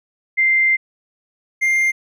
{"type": "tone pair in turn", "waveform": ["sine", "triangle"], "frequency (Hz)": [2090, 2106], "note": ["C7", "C7"], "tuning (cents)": [-2, 11], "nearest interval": "unison", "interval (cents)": 13, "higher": "second", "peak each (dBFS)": -12, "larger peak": "neither", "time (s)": [[0.37, 0.77], [1.61, 1.92]], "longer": "first", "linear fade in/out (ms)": 20, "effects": []}